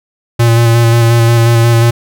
square tone with vibrato, 116.54 Hz, A#2, in tune, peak -6 dBFS, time 0.39-1.91 s, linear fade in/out 10 ms, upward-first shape square, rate 5.6 Hz, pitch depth 17 cents each way, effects none

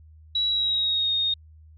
sine tone with pitch glide, 3900 to 3707 Hz, B7 to A#7, -23 to -10 cents, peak -21 dBFS, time 0.35-1.34 s, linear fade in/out 5 ms, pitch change -87 cents, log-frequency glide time 0.48-1.12 s, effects added 78 Hz sine -47 dBFS peak until 1.77 s

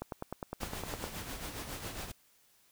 click train, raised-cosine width 1 ms, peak -23 dBFS, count 11, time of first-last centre 0.02-1.04 s, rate 9.8 Hz
pink noise with tremolo, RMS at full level -40 dBFS, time 0.6-2.12 s, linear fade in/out 10 ms, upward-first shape sine, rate 7.3 Hz, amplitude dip 50%
effects white hiss -67 dBFS RMS until 2.71 s

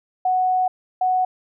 sine tone pair in turn, 740 / 740 Hz, F#5 / F#5, 0 / 0 cents, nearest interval unison, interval 0 cents, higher neither, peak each -16 dBFS, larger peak neither, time 0.25-0.68 / 1.01-1.25 s, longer first, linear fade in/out 5 ms, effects none

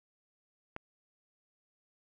click, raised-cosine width 0.5 ms, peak -24 dBFS, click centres 0.764 s, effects none

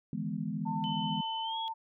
sine chord, E dominant seventh, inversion third, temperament equal with one note detuned, 150.7 / 164.81 / 207.7 / 246.9 Hz, D3 / E3 / G#3 / B3, +45 / 0 / 0 / 0 cents, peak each -41 / -37 / -36 / -39 dBFS, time 0.13-1.21 s, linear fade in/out 2 ms
sine tone, 897 Hz, A5, 33 cents sharp, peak -34 dBFS, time 0.65-1.74 s, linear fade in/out 20 ms
sine tone with pitch glide, 3034 to 3328 Hz, F#7 to G#7, +43 to +3 cents, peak -37 dBFS, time 0.84-1.68 s, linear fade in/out 0 ms, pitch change +160 cents, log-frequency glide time 1.43-1.57 s
effects none

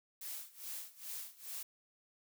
blue noise with tremolo, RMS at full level -43 dBFS, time 0.21-1.63 s, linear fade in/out 5 ms, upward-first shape sine, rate 2.4 Hz, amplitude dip 90%, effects none

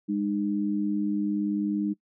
sine tone pair together, 204.3 / 304.9 Hz, G#3 / D#4, -28 / -35 cents, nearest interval perfect fifth, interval 693 cents, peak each -27 dBFS, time 0.08-1.94 s, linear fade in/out 20 ms, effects noise-tail reverb RT60 0.1 s tail -23 dB re dry

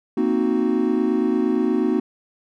triangle chord, C half-diminished seventh, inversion third, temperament equal, 233.1 / 261.6 / 311.1 / 370 Hz, Bb3 / C4 / Eb4 / Gb4, 0 / 0 / 0 / 0 cents, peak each -21 dBFS, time 0.17-2 s, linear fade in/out 5 ms, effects none

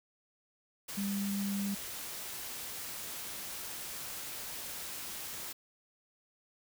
sine tone in noise, 199.7 Hz, G3, 32 cents sharp, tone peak -32 dBFS, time 0.97-1.75 s, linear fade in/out 10 ms, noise white, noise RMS -42 dBFS, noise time 0.88-5.53 s, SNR +7 dB, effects none

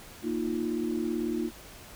sine chord, Bb suspended fourth, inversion none, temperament equal, 233.1 / 311.1 / 349.2 Hz, Bb3 / Eb4 / F4, 0 / 0 / 0 cents, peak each -32 dBFS, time 0.22-1.51 s, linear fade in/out 50 ms, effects pink hiss -48 dBFS RMS until 1.95 s

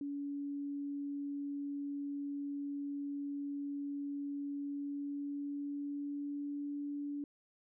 sine tone with pitch glide, 284 to 287.8 Hz, C#4 to D4, +42 to -35 cents, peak -37 dBFS, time 0.01-7.24 s, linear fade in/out 2 ms, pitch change +23 cents, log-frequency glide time 4.57-6.79 s, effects none

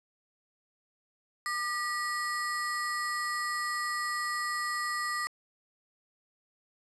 square ring-modulated tone, 1568 Hz, G6, in tune, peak -28 dBFS, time 1.46-5.27 s, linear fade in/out 0 ms, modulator 367 Hz, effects resampled to 24000 Hz + 9-bit

